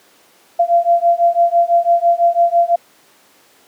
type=beating tone pair; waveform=sine; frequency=684 / 690 Hz; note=F5 / F5; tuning=-36 / -21 cents; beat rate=6 Hz; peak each=-13 dBFS; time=0.59-2.76 s; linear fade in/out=10 ms; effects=pink hiss -50 dBFS RMS until 3.67 s + high-pass 300 Hz 12 dB/octave